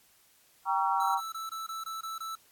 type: chord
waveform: sine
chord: G diminished seventh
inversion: none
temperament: just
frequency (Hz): 784 / 940.8 / 1128.9 / 1354.7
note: G5 / Bb5 / Db6 / Fb6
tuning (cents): 0 / +16 / +31 / +47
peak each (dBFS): -30 / -29 / -32 / -33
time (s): 0.65-1.21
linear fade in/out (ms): 50
type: tone bursts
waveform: square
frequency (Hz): 1318.5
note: E6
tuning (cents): 0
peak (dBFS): -36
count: 8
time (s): 1-2.354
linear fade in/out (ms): 5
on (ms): 150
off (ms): 22
effects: white hiss -63 dBFS RMS until 2.51 s + AAC 64 kbps

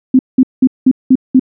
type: tone bursts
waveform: sine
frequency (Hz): 258.8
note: C4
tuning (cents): -19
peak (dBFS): -3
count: 6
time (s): 0.14-1.396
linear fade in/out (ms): 5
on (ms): 51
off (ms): 190
effects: none

